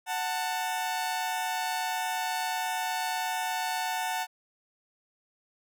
sawtooth tone pair together, 740 / 888.3 Hz, F#5 / A5, 0 / +16 cents, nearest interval minor third, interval 316 cents, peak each -28 dBFS, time 0.06-4.27 s, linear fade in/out 50 ms, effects none

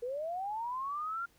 sine linear sweep, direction up, 466.2 to 1405 Hz, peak -34 dBFS, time 0.02-1.26 s, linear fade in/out 10 ms, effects pink hiss -67 dBFS RMS until 1.38 s

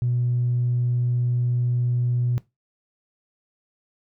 triangle tone with tanh clipping, 122.1 Hz, B2, 19 cents flat, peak -20 dBFS, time 0.02-2.38 s, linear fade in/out 0 ms, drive 5 dB, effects noise-tail reverb RT60 0.2 s tail -18 dB re dry

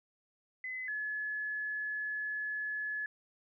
sine tone pair in turn, 2026 / 1708.2 Hz, B6 / G#6, +44 / +48 cents, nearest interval minor third, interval 296 cents, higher first, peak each -37 / -34 dBFS, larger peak second, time 0.64-0.88 / 0.88-3.06 s, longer second, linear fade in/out 2 ms, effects none

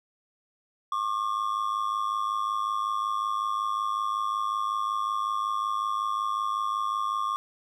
triangle ring-modulated tone, 1137 Hz, C#6, 44 cents sharp, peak -21 dBFS, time 0.92-7.36 s, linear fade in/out 0 ms, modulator 52.7 Hz, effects none

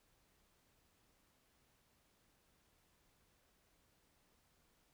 silence, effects pink hiss -75 dBFS RMS until 4.93 s

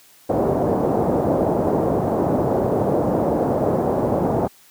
white low-pass noise, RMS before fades -19 dBFS, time 0.29-4.48 s, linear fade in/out 10 ms, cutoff 690 Hz, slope 24 dB/octave, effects white hiss -51 dBFS RMS until 4.7 s + high-pass 100 Hz 12 dB/octave

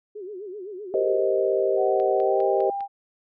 sine tone with vibrato, 392 Hz, G4, in tune, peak -33 dBFS, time 0.15-1.22 s, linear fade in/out 10 ms, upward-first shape sine, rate 7.8 Hz, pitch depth 160 cents each way
sine chord, C minor seventh, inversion second, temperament equal with one note detuned, 392 / 466.2 / 523.3 / 625.1 Hz, G4 / Bb4 / C5 / Eb5, 0 / 0 / 0 / +8 cents, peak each -23 / -28 / -25 / -25 dBFS, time 0.94-2.7 s, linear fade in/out 2 ms
sine tone with pitch glide, 748 to 797.1 Hz, F#5 to G5, +19 to +29 cents, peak -26 dBFS, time 1.76-2.88 s, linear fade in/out 50 ms, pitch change +110 cents, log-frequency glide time 2.13-2.46 s
click train, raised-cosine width 0.3 ms, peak -29 dBFS, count 5, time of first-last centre 2-2.806 s, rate 4.96 Hz
effects none

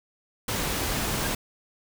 pink noise, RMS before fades -28 dBFS, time 0.48-1.35 s, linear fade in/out 5 ms
square tone with exponential growth, 1610 Hz, G6, 46 cents sharp, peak -28 dBFS, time 1.2-1.27 s, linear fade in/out 1 ms, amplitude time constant 15 ms
effects none

